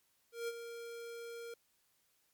square tone with ADSR envelope, 466.9 Hz, A#4, 3 cents sharp, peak -36 dBFS, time 0.32-1.54 s, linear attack 160 ms, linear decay 37 ms, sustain -9 dB, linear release 3 ms, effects white hiss -75 dBFS RMS until 2.33 s + MP3 96 kbps

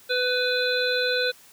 harmonic tone with a mistuned harmonic, 499 Hz, B4, 18 cents sharp, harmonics 1 / 3 / 5 / 7 / 8, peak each -25 / -26 / -33 / -32 / -28 dBFS, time 0.09-1.32 s, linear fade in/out 20 ms, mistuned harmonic 8, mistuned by +22 cents, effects white hiss -52 dBFS RMS until 1.52 s + high-pass 60 Hz 12 dB/octave

